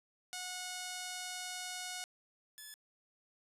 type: tone pair in turn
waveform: 5% pulse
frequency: 730 / 1725.2 Hz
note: F#5 / A6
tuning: -24 / -35 cents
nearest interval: octave + minor third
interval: 1489 cents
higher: second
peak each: -29 / -37 dBFS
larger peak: first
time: 0.33-2.04 / 2.58-2.74 s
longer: first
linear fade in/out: 0 ms
effects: resampled to 32000 Hz + 11-bit